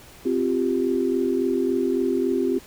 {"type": "chord", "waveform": "sine", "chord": "C suspended fourth", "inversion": "none", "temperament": "just", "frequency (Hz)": [261.6, 348.8, 392.4], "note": ["C4", "F4", "G4"], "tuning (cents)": [0, -2, 2], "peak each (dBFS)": -24, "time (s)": [0.25, 2.59], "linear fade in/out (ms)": 10, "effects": ["pink hiss -47 dBFS RMS until 2.66 s"]}